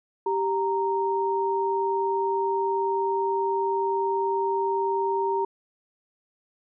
sine tone pair together, 390.8 / 929.5 Hz, G4 / A#5, -5 / -5 cents, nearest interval octave + minor third, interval 1500 cents, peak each -25 dBFS, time 0.26-5.45 s, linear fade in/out 5 ms, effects none

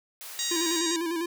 white high-pass noise, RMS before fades -41 dBFS, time 0.21-0.79 s, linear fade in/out 0 ms, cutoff 600 Hz, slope 12 dB/octave
harmonic tone, 946 Hz, A#5, 25 cents sharp, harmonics 2 / 3 / 4 / 5 / 6 / 7 / 8 / 9, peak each -40 / -42 / -32 / -36 / -38 / -33 / -36 / -41 dBFS, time 0.39-0.96 s, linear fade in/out 0 ms
square tone with vibrato, 334.6 Hz, E4, 26 cents sharp, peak -28 dBFS, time 0.51-1.26 s, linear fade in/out 5 ms, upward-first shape square, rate 10 Hz, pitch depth 55 cents each way
effects none

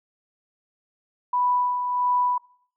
sine tone with tremolo, 987.8 Hz, B5, in tune, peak -18 dBFS, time 1.33-2.38 s, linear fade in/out 5 ms, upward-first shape sine, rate 1.5 Hz, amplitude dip 50%, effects noise-tail reverb RT60 0.6 s tail -23 dB re dry

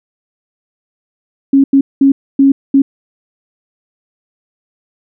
sine tone bursts at uneven times, 274.1 Hz, C#4, 19 cents flat, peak -4 dBFS, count 5, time 1.53-1.64 / 1.73-1.81 / 2.01-2.12 / 2.39-2.52 / 2.74-2.82 s, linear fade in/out 5 ms, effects none

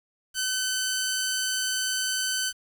10% pulse tone, 1521 Hz, F#6, 47 cents sharp, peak -17 dBFS, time 0.34-2.53 s, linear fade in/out 50 ms, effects 8-bit

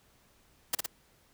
white noise with echo, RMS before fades -28 dBFS, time 0.73-0.75 s, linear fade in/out 5 ms, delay 56 ms, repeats 2, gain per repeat -3 dB, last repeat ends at 0.862 s, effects pink hiss -65 dBFS RMS until 1.33 s

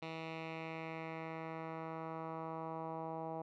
10% pulse tone with low-pass filter sweep, 161.7 Hz, E3, 33 cents flat, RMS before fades -44 dBFS, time 0.02-3.42 s, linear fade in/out 5 ms, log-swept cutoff 3200 to 810 Hz, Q 2.2, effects none

